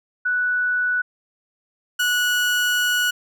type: tone pair in turn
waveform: sine / 30% pulse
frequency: 1480 / 1466.4 Hz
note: F#6 / F#6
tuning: 0 / -16 cents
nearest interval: unison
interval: 16 cents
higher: first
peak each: -18 / -15 dBFS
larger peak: second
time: 0.25-1.02 / 1.99-3.11 s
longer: second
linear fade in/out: 10 ms
effects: none